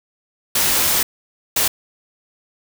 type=noise bursts at uneven times; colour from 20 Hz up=white; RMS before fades=-17 dBFS; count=2; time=0.55-1.03 / 1.56-1.68 s; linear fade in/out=5 ms; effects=none